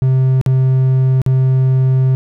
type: tone with dropouts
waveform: triangle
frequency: 130.81 Hz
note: C3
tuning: in tune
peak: -7 dBFS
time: 0.02-2.15 s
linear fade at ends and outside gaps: 0 ms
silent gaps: 0.413-0.462 / 1.217-1.263 s
effects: none